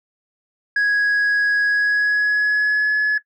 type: tone with pitch glide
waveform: sine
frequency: 1662 to 1702.8 Hz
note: G#6 to G#6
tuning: +1 to +43 cents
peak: -12 dBFS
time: 0.76-3.18 s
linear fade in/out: 5 ms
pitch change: +42 cents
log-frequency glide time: 1.66-2.93 s
effects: noise-tail reverb RT60 0.1 s tail -19 dB re dry + tanh soft clip ceiling -14 dBFS